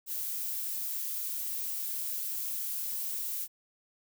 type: noise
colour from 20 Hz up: violet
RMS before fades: -35 dBFS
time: 0.06-3.48 s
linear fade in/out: 50 ms
effects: none